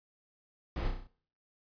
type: noise with echo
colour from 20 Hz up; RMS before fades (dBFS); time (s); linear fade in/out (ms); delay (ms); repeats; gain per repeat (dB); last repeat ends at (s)
brown; -33; 0.76-0.88; 2; 32; 6; -4; 1.072
effects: noise-tail reverb RT60 0.5 s tail -18 dB re dry + resampled to 11025 Hz